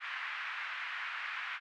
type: band-pass noise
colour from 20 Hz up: white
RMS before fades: -40 dBFS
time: 0-1.6 s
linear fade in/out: 50 ms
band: 1200 to 2300 Hz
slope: 24 dB/octave
effects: none